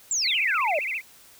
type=exponential sweep; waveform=sine; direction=down; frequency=7700 to 560 Hz; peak=-22 dBFS; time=0.11-0.79 s; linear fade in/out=2 ms
type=tone with vibrato; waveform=sine; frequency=2342 Hz; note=D7; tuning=5 cents flat; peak=-26 dBFS; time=0.21-1.02 s; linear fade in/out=50 ms; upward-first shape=sine; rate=15 Hz; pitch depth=250 cents each way
effects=white hiss -52 dBFS RMS until 1.39 s